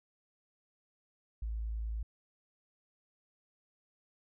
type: tone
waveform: sine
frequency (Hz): 55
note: A1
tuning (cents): 0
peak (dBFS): -34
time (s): 1.42-2.03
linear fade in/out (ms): 5
effects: none